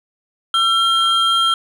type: tone pair together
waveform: triangle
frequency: 1349 / 3208 Hz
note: E6 / G7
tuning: +40 / +39 cents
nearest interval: octave + minor third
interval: 1499 cents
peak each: -14 dBFS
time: 0.54-1.54 s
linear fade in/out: 2 ms
effects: none